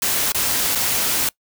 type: noise with dropouts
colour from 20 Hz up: white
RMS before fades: -20 dBFS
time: 0.02-1.29 s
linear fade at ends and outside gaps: 2 ms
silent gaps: 0.321-0.346 / 0.751-0.755 s
effects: noise-tail reverb RT60 0.1 s tail -23 dB re dry